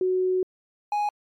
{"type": "tone pair in turn", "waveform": ["sine", "triangle"], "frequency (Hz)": [370, 830.6], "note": ["F#4", "G#5"], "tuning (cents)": [0, 0], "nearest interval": "octave + major second", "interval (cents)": 1400, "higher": "second", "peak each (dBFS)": -20, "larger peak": "neither", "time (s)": [[0.01, 0.43], [0.92, 1.09]], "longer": "first", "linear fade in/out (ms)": 2, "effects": ["MP3 96 kbps"]}